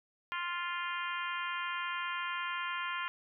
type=harmonic tone; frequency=349.2 Hz; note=F4; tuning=in tune; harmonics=3 / 4 / 5 / 6 / 7 / 8 / 9; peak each=-38 / -40 / -42 / -44 / -45 / -46 / -47 dBFS; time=0.32-3.08 s; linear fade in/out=0 ms; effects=none